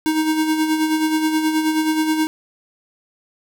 square tone with tremolo, 313.2 Hz, D#4, 11 cents sharp, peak -15 dBFS, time 0.06-2.27 s, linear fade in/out 0 ms, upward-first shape sine, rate 9.4 Hz, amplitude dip 50%, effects none

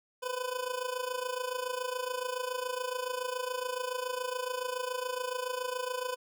25% pulse tone with amplitude modulation, 503 Hz, B4, 32 cents sharp, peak -26 dBFS, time 0.22-6.16 s, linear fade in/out 20 ms, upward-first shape sine, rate 27.1 Hz, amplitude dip 75%, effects none

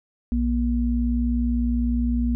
sine tone pair together, 59.75 / 239 Hz, A#1 / A#3, +43 / +43 cents, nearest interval 2 octaves, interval 2400 cents, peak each -22 dBFS, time 0.32-2.35 s, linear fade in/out 0 ms, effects none

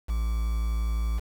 triangle tone with quantisation, 55.9 Hz, A1, 28 cents sharp, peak -22 dBFS, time 0.08-1.2 s, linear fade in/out 20 ms, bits 7, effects none

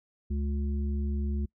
harmonic tone, 71 Hz, C#2, 42 cents sharp, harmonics 1 / 3 / 5, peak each -28 / -35 / -44 dBFS, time 0.3-1.46 s, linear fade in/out 10 ms, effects noise-tail reverb RT60 0.1 s tail -24 dB re dry

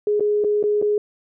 sine tone with dropouts, 417.1 Hz, G#4, 7 cents sharp, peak -16 dBFS, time 0.07-0.98 s, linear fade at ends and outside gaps 2 ms, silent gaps 0.197-0.206 / 0.44-0.445 / 0.628-0.638 / 0.816-0.824 s, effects none

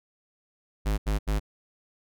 square tone bursts, 51.91 Hz, G#1, in tune, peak -24 dBFS, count 3, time 0.85-1.398 s, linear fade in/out 20 ms, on 130 ms, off 79 ms, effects none

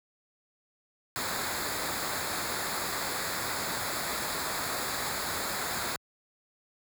pink noise with comb filter, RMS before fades -33 dBFS, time 1.16-5.96 s, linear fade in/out 0 ms, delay 0.34 ms, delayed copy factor -0.7, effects high-pass 60 Hz 12 dB/octave

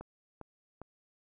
click train, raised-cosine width 1 ms, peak -30 dBFS, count 3, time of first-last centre 0.01-0.816 s, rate 2.48 Hz, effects none

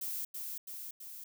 violet noise with echo, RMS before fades -38 dBFS, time 0.01-0.25 s, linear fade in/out 5 ms, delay 330 ms, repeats 3, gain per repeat -3 dB, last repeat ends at 1.24 s, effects none

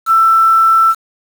sine tone with quantisation, 1332 Hz, E6, 18 cents sharp, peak -6 dBFS, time 0.06-0.95 s, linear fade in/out 50 ms, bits 5, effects none

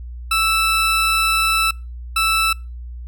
20% pulse tone pair in turn, 1318.5 / 1318.5 Hz, E6 / E6, 0 / 0 cents, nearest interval unison, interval 0 cents, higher neither, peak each -10 dBFS, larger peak neither, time 0.31-1.71 / 2.16-2.53 s, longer first, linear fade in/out 5 ms, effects noise-tail reverb RT60 0.3 s tail -25 dB re dry + added 60 Hz sine -29 dBFS peak until 3.07 s

